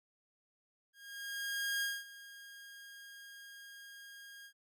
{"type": "tone with ADSR envelope", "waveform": "sawtooth", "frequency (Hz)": 1625, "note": "G#6", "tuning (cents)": -38, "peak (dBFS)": -29, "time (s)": [0.93, 4.53], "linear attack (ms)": 890, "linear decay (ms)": 220, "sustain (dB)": -18, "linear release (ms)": 75, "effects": []}